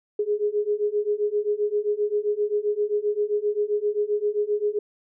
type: beating tone pair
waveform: sine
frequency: 412.6 / 420.2 Hz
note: G#4 / G#4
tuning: -11 / +20 cents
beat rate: 7.6 Hz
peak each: -25 / -24 dBFS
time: 0.19-4.79 s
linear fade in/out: 5 ms
effects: none